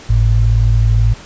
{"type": "tone pair together", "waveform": "sine", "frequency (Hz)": [51.55, 109.8], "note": ["G#1", "A2"], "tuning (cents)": [-12, -3], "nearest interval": "octave + minor second", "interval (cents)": 1309, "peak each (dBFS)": -11, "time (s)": [0.09, 1.14], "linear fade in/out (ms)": 10, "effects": ["pink hiss -36 dBFS RMS until 1.25 s", "resampled to 16000 Hz"]}